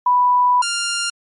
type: tone pair in turn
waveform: sine / 10% pulse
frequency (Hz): 987.8 / 1397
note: B5 / F6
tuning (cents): 0 / 0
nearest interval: tritone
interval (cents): 600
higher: second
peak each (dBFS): -11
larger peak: neither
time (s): 0.06-0.62 / 0.62-1.1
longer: first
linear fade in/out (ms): 5
effects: MP3 48 kbps